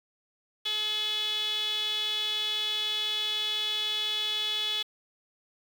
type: tone with band-pass filter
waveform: sawtooth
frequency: 426 Hz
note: G#4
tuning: 44 cents sharp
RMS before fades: -30 dBFS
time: 0.65-4.83 s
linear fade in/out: 10 ms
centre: 3400 Hz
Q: 9.7
effects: 8-bit